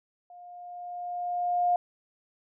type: tone with level ramp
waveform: sine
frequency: 709 Hz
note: F5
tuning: 26 cents sharp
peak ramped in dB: -46 to -20 dBFS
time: 0.3-1.76 s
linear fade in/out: 2 ms
effects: none